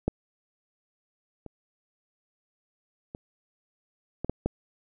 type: clicks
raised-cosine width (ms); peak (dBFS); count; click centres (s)
2; -11 / -27 / -24 / -17 / -13 / -12; 6; 0.08 / 1.463 / 3.149 / 4.246 / 4.296 / 4.46
effects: none